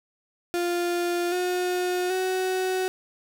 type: tone with pitch steps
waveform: 35% pulse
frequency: 349.2 / 360.9 / 373 Hz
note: F4 / F#4 / F#4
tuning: 0 / -43 / +14 cents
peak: -22 dBFS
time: 0.54-2.88 s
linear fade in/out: 0 ms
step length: 780 ms
effects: none